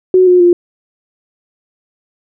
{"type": "tone with pitch steps", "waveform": "sine", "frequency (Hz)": [370, 360.1, 350.4], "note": ["F#4", "F#4", "F4"], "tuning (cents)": [0, -47, 6], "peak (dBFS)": -4, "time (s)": [0.14, 0.53], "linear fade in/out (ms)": 2, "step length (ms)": 130, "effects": []}